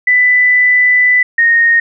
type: tone pair in turn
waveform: sine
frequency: 1991 / 1856.6 Hz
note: B6 / A#6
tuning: +14 / -7 cents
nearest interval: minor second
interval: 121 cents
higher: first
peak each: -6 dBFS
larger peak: neither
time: 0.07-1.23 / 1.38-1.8 s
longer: first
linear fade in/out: 5 ms
effects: none